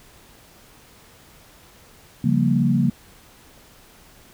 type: chord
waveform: sine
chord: G half-diminished seventh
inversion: second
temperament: equal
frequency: 138.59 / 174.61 / 196 / 233.1 Hz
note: Db3 / F3 / G3 / Bb3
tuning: 0 / 0 / 0 / 0 cents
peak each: -21 / -22 / -23 / -20 dBFS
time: 2.24-2.9 s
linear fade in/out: 5 ms
effects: pink hiss -50 dBFS RMS until 4.33 s